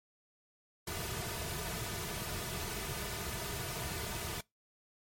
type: noise with comb filter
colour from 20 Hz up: pink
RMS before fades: -39 dBFS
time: 0.87-4.41 s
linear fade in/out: 5 ms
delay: 3.7 ms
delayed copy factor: -0.7
effects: noise-tail reverb RT60 0.2 s tail -25 dB re dry + MP3 64 kbps